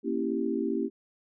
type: chord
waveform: sine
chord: A# diminished seventh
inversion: none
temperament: equal with one note detuned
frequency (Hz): 233.1 / 274.5 / 329.6 / 392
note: A#3 / C#4 / E4 / G4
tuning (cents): 0 / -17 / 0 / 0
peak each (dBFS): -32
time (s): 0.03-0.9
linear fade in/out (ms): 50
effects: none